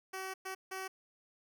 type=tone bursts at uneven times; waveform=10% pulse; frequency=379.6 Hz; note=F#4; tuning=44 cents sharp; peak=-31 dBFS; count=3; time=0.13-0.34 / 0.45-0.55 / 0.71-0.88 s; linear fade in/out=10 ms; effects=none